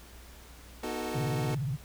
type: chord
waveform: 25% pulse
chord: B dominant seventh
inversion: none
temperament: equal with one note detuned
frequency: 242.7 / 311.1 / 370 / 440 Hz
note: B3 / D#4 / F#4 / A4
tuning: -30 / 0 / 0 / 0 cents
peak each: -35 dBFS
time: 0.83-1.55 s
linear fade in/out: 5 ms
type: tone with vibrato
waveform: sine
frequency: 135.6 Hz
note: C#3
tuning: 38 cents flat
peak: -29 dBFS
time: 1.14-1.77 s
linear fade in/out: 20 ms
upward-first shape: sine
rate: 17 Hz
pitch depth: 230 cents each way
effects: added 60 Hz sine -50 dBFS peak until 1.84 s + pink hiss -53 dBFS RMS until 1.84 s